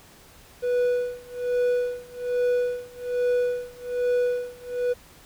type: tone with tremolo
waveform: triangle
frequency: 491.3 Hz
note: B4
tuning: 9 cents flat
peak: -17 dBFS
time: 0.62-4.94 s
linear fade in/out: 20 ms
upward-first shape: sine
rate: 1.2 Hz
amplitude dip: 95%
effects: pink hiss -51 dBFS RMS until 5.25 s